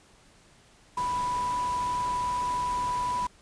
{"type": "tone in noise", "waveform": "sine", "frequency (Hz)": 987.8, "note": "B5", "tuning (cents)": 0, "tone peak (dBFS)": -26, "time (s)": [0.97, 3.27], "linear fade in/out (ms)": 5, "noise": "pink", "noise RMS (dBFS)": -40, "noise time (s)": [0.97, 3.27], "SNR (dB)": 11, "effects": ["pink hiss -58 dBFS RMS until 3.41 s", "resampled to 22050 Hz"]}